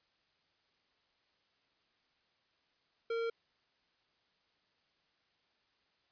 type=tone with tanh clipping; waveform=sine; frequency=460 Hz; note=A#4; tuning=23 cents flat; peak=-35 dBFS; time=3.1-3.3 s; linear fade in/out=5 ms; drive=16 dB; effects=white hiss -75 dBFS RMS until 6.11 s + resampled to 11025 Hz